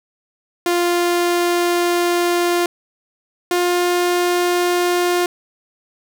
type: tone pair in turn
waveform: sawtooth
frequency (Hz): 349.2 / 353.7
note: F4 / F4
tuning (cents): 0 / +22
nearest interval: unison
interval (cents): 22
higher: second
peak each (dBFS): -11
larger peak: neither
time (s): 0.66-2.66 / 3.51-5.26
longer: first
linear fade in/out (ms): 2
effects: none